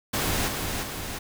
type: noise with echo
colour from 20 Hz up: pink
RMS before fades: -26 dBFS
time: 0.13-0.49 s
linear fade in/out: 10 ms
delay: 350 ms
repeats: 2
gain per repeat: -4 dB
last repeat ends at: 1.19 s
effects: none